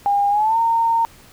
sine tone with pitch glide, 808 to 917.5 Hz, G#5 to A#5, -48 to -28 cents, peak -14 dBFS, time 0.06-1.05 s, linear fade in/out 0 ms, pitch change +220 cents, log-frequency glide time 0.3-0.58 s, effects pink hiss -47 dBFS RMS until 1.32 s

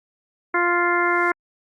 harmonic tone, 349.2 Hz, F4, in tune, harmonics 1 / 2 / 3 / 4 / 5 / 6, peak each -23 / -27 / -23 / -23 / -26 / -25 dBFS, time 0.54-1.32 s, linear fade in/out 5 ms
violet noise with exponential growth, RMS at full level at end -34 dBFS, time 0.66-1.31 s, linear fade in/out 2 ms, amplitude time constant 140 ms
effects low-pass 5000 Hz 12 dB/octave + Opus 48 kbps

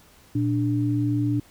sine tone pair together, 117.81 / 293.7 Hz, A#2 / D4, +19 / 0 cents, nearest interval octave + major third, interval 1581 cents, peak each -23 dBFS, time 0.35-1.4 s, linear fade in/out 5 ms, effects pink hiss -54 dBFS RMS until 1.5 s

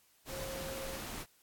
sine tone in noise, 536 Hz, C5, 42 cents sharp, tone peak -42 dBFS, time 0.29-0.99 s, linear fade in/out 50 ms, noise pink, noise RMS -43 dBFS, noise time 0.25-1.26 s, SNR -2 dB, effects white hiss -68 dBFS RMS until 1.42 s + AAC 64 kbps

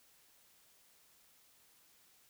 silence, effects white hiss -67 dBFS RMS until 2.29 s

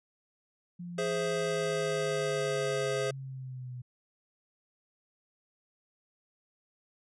sine linear sweep, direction down, 176.3 to 123.47 Hz, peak -38 dBFS, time 0.79-3.82 s, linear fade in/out 10 ms
square chord, Ab augmented, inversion none, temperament equal, 415.3 / 523.3 / 659.3 Hz, Ab4 / C5 / E5, 0 / 0 / 0 cents, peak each -33 / -34 / -38 dBFS, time 0.98-3.11 s, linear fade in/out 5 ms
effects resampled to 22050 Hz

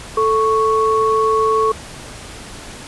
sine tone pair together, 440 / 1108.7 Hz, A4 / C#6, 0 / 0 cents, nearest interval octave + major third, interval 1600 cents, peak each -15 dBFS, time 0.17-1.72 s, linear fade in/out 5 ms, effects pink hiss -34 dBFS RMS until 2.87 s + resampled to 24000 Hz

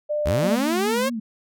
sine tone, 597 Hz, D5, 28 cents sharp, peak -21 dBFS, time 0.09-0.56 s, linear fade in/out 20 ms
sawtooth linear sweep, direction up, 59.5 to 554.4 Hz, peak -17 dBFS, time 0.25-1.1 s, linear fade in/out 20 ms
sine tone with vibrato, 225.2 Hz, A3, 40 cents sharp, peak -25 dBFS, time 0.43-1.2 s, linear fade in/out 10 ms, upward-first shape sine, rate 4.8 Hz, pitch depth 110 cents each way
effects none

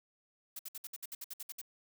blue noise bursts, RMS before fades -43 dBFS, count 12, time 0.56-1.615 s, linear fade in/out 5 ms, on 32 ms, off 61 ms, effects none

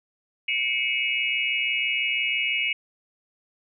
sine tone cluster, 2182 / 2308 / 2576 / 2890 Hz, C#7 / D7 / E7 / F#7, -28 / -31 / -41 / -41 cents, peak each -28 dBFS, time 0.48-2.73 s, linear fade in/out 5 ms, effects none

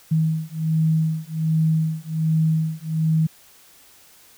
sine beating tone pair, 158.5 / 159.8 Hz, D#3 / D#3, +32 / +47 cents, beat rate 1.3 Hz, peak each -21 dBFS, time 0.11-3.27 s, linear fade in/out 10 ms, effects white hiss -51 dBFS RMS until 4.37 s

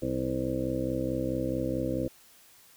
harmonic tone, 64.6 Hz, C2, 21 cents flat, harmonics 1 / 2 / 3 / 4 / 5 / 7 / 8 / 9, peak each -40 / -36 / -41 / -34 / -33 / -40 / -33 / -41 dBFS, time 0.02-2.08 s, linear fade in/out 5 ms, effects white hiss -57 dBFS RMS until 2.76 s

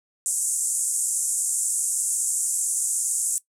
pink band-pass noise, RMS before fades -25 dBFS, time 0.26-3.38 s, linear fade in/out 0 ms, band 7200 to 10000 Hz, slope 48 dB/octave, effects noise-tail reverb RT60 0.1 s tail -17 dB re dry

